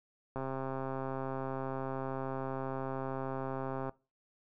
click train, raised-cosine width 1 ms, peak -24 dBFS, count 471, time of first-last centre 0.36-3.894 s, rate 133 Hz, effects noise-tail reverb RT60 0.3 s tail -22 dB re dry

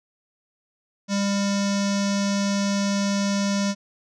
square tone with low-pass filter, 199.7 Hz, G3, 32 cents sharp, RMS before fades -23 dBFS, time 1.08-3.75 s, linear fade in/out 50 ms, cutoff 5900 Hz, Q 4.2, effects none

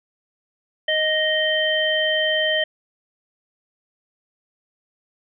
harmonic tone, 622 Hz, D#5, 1 cent flat, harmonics 1 / 3 / 5, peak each -22 / -22 / -22 dBFS, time 0.88-2.64 s, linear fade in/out 5 ms, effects none

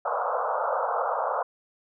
pink band-pass noise, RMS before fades -27 dBFS, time 0.05-1.43 s, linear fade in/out 5 ms, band 480 to 1400 Hz, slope 96 dB/octave, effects none

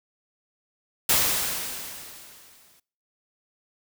white noise with exponential decay, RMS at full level -19 dBFS, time 1.09-2.8 s, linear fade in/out 5 ms, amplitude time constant 370 ms, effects noise-tail reverb RT60 0.5 s tail -24 dB re dry

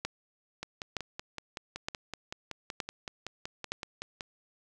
two click trains, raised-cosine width 0.2 ms, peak -15 / -20 dBFS, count 5 / 20, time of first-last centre 0.05-3.72 / 0.63-4.208 s, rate 1.09 / 5.31 Hz, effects none

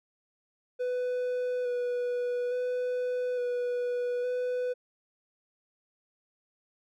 triangle tone with vibrato, 493.9 Hz, B4, in tune, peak -26 dBFS, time 0.79-4.74 s, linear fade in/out 20 ms, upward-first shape square, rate 0.58 Hz, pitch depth 14 cents each way, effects none

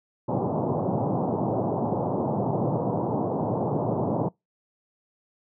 pink band-pass noise, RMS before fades -26 dBFS, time 0.28-4.29 s, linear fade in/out 10 ms, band 110 to 940 Hz, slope 48 dB/octave, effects noise-tail reverb RT60 0.2 s tail -26 dB re dry

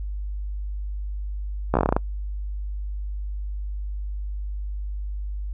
slowing click train, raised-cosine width 1 ms, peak -5 dBFS, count 10, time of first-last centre 1.74-1.965 s, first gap 14 ms, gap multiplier 1.14, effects noise-tail reverb RT60 0.1 s tail -26 dB re dry + added 50 Hz sine -27 dBFS peak until 5.53 s

